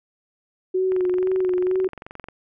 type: tone with vibrato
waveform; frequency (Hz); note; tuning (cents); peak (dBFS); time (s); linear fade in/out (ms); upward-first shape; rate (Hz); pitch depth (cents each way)
sine; 369; F#4; -5; -18; 0.74-1.88; 10; sine; 2.1; 31
type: click train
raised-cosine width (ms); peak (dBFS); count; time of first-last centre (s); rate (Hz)
0.5; -22; 32; 0.92-2.286; 22.7
effects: none